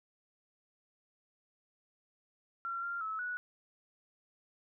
sine tone with pitch steps, 1368 / 1389 / 1299 / 1470 Hz, F6 / F6 / E6 / F#6, -36 / -10 / -26 / -12 cents, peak -35 dBFS, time 2.65-3.37 s, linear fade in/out 0 ms, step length 180 ms, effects none

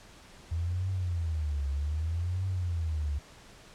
sine tone with vibrato, 81 Hz, E2, 30 cents flat, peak -28 dBFS, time 0.51-3.19 s, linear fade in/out 10 ms, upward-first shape triangle, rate 0.64 Hz, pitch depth 290 cents each way, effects pink hiss -53 dBFS RMS until 3.74 s + low-pass 8000 Hz 12 dB/octave

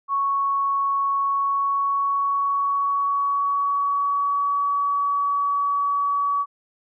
sine tone with pitch glide, 1108.7 to 1135.9 Hz, C#6 to C#6, 0 to +42 cents, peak -19 dBFS, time 0.08-6.46 s, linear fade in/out 50 ms, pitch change +42 cents, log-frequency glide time 1.19-4.63 s, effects none

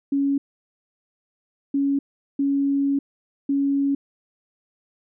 sine tone bursts at uneven times, 278.7 Hz, C#4, 9 cents sharp, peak -18 dBFS, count 4, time 0.12-0.38 / 1.74-1.99 / 2.39-2.99 / 3.49-3.95 s, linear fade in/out 5 ms, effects none

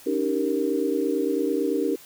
sine chord, Eb dominant seventh, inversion third, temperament equal with one note detuned, 282.2 / 311.1 / 392 / 466.2 Hz, Db4 / Eb4 / G4 / Bb4, +31 / 0 / 0 / 0 cents, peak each -27 dBFS, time 0.06-1.96 s, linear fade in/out 10 ms, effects white hiss -48 dBFS RMS until 2.05 s

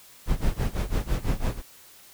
brown noise with tremolo, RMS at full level -22 dBFS, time 0.26-1.62 s, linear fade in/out 50 ms, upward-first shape sine, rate 6 Hz, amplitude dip 90%, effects white hiss -51 dBFS RMS until 2.13 s

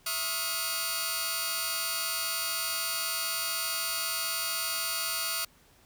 10% pulse tone cluster, 664 / 1089 / 1250 / 1425 / 4612 Hz, E5 / C#6 / D#6 / F6 / D8, +12 / -31 / +8 / +34 / -32 cents, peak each -32 / -32 / -29 / -28 / -26 dBFS, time 0.06-5.45 s, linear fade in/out 5 ms, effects pink hiss -61 dBFS RMS until 5.85 s

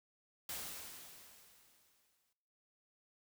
white noise with exponential decay, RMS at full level -42 dBFS, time 0.49-2.33 s, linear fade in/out 2 ms, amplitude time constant 400 ms, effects noise-tail reverb RT60 1.0 s tail -18 dB re dry

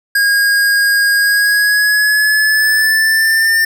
square tone with pitch glide, 1631 to 1799.3 Hz, G#6 to A6, -32 to +38 cents, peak -10 dBFS, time 0.15-3.65 s, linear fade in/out 5 ms, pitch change +170 cents, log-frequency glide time 1.15-3.52 s, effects none

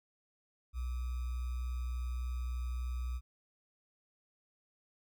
sine tone with sample-and-hold, 61.74 Hz, B1, in tune, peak -34 dBFS, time 0.73-3.21 s, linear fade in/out 50 ms, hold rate 1225 Hz, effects none

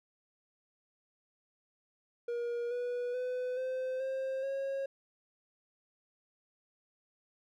triangle tone with pitch steps, 475.5 / 488.6 / 502 / 515.8 / 530 / 544.6 Hz, A#4 / B4 / B4 / C5 / C5 / C#5, +34 / -19 / +28 / -25 / +22 / -31 cents, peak -31 dBFS, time 2.28-4.86 s, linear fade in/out 5 ms, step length 430 ms, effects none

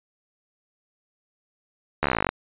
slowing click train, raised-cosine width 0.5 ms, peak -6 dBFS, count 16, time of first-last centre 2.03-2.29 s, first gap 13 ms, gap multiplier 1.04, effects resampled to 8000 Hz

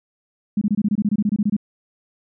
sine tone bursts, 207.7 Hz, G#3, in tune, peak -15 dBFS, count 15, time 0.57-1.566 s, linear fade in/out 5 ms, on 44 ms, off 24 ms, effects none

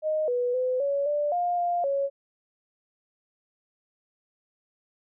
sine tone with pitch steps, 620 / 490.4 / 508 / 562 / 588 / 706 / 700 / 555 Hz, D#5 / B4 / B4 / C#5 / D5 / F5 / F5 / C#5, -6 / -12 / +49 / +24 / +2 / +19 / +4 / +2 cents, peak -23 dBFS, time 0.02-2.1 s, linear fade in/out 50 ms, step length 260 ms, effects none

